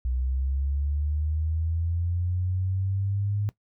sine linear sweep, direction up, 61.74 to 103.83 Hz, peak -24 dBFS, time 0.05-3.49 s, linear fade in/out 0 ms, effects noise-tail reverb RT60 0.1 s tail -18 dB re dry

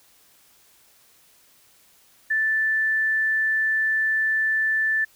sine tone, 1760 Hz, A6, in tune, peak -19 dBFS, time 2.3-5.05 s, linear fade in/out 10 ms, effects white hiss -57 dBFS RMS until 5.15 s

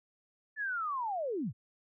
sine linear sweep, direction down, 1760 to 85.1 Hz, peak -32 dBFS, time 0.56-1.53 s, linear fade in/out 50 ms, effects none

